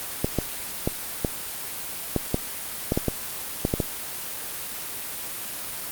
clicks, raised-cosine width 2 ms, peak -8 dBFS, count 12, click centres 0.245 / 0.387 / 0.875 / 1.248 / 2.163 / 2.344 / 2.921 / 2.975 / 3.083 / 3.651 / 3.739 / 3.802 s, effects white hiss -33 dBFS RMS until 5.91 s + Opus 32 kbps

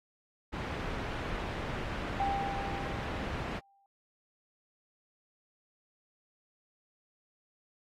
pink low-pass noise, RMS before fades -37 dBFS, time 0.52-3.6 s, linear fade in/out 20 ms, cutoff 2300 Hz, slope 12 dB/octave
sine tone with exponential decay, 793 Hz, G5, 20 cents sharp, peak -27 dBFS, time 2.2-3.86 s, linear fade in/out 1 ms, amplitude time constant 360 ms
effects AAC 48 kbps

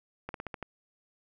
slowing click train, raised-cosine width 0.5 ms, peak -22 dBFS, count 6, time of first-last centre 0.29-0.627 s, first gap 52 ms, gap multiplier 1.13, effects none

